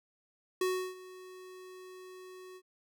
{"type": "tone with ADSR envelope", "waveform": "square", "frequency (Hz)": 370, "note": "F#4", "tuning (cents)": 0, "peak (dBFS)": -28, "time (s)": [0.61, 2.62], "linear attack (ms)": 4, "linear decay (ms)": 330, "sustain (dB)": -20, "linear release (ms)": 59, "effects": []}